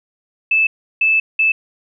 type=tone bursts at uneven times; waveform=sine; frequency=2625 Hz; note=E7; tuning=8 cents flat; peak=-11 dBFS; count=3; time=0.51-0.67 / 1.01-1.2 / 1.39-1.52 s; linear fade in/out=5 ms; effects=none